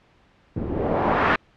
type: noise with low-pass filter sweep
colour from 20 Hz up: white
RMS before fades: -22 dBFS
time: 0.56-1.36 s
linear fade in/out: 5 ms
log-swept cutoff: 230 to 1800 Hz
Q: 1.3
effects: pink hiss -58 dBFS RMS until 1.56 s + low-pass 3000 Hz 12 dB/octave